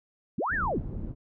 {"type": "linear two-way sweep", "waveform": "sine", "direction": "up then down", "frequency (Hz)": [123, 1864.7, 123], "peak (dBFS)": -26, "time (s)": [0.38, 0.79], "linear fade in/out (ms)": 5, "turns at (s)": 0.54}
{"type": "low-pass noise", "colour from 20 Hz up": "pink", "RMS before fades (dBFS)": -35, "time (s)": [0.49, 1.15], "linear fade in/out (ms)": 50, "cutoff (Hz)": 250, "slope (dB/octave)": 12}
{"effects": []}